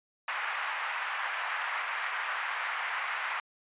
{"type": "band-pass noise", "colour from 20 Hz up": "white", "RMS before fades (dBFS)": -34, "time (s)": [0.28, 3.4], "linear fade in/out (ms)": 2, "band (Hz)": [840, 2200], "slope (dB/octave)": 24, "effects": ["resampled to 8000 Hz"]}